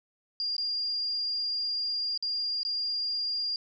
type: tone with dropouts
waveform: sine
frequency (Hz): 4808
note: D8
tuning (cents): +40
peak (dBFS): -28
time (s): 0.4-3.56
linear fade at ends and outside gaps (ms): 1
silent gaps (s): 0.566-0.581 / 2.176-2.225 / 2.632-2.65
effects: none